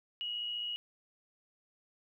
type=tone with amplitude modulation; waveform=sine; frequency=2898 Hz; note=F#7; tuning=37 cents flat; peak=-33 dBFS; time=0.21-0.76 s; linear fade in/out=0 ms; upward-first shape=sine; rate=115 Hz; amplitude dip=40%; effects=12-bit